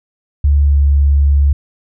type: tone with pitch glide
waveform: sine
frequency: 71.7 to 70.84 Hz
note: D2 to C#2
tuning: -41 to +38 cents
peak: -7 dBFS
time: 0.44-1.53 s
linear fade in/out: 5 ms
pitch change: -21 cents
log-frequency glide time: 0.64-0.77 s
effects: none